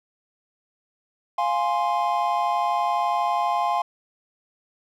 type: chord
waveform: triangle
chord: F minor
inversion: none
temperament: equal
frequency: 698.5 / 830.6 / 1046.5 Hz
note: F5 / Ab5 / C6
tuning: 0 / 0 / 0 cents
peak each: -23 dBFS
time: 1.38-3.82 s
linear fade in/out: 5 ms
effects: none